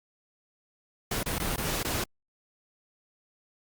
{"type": "noise with dropouts", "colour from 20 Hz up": "pink", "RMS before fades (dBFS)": -30, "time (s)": [1.11, 2.04], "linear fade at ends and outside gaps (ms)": 5, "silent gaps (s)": [[1.232, 1.259], [1.385, 1.398], [1.562, 1.578], [1.831, 1.847]], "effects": ["Opus 48 kbps"]}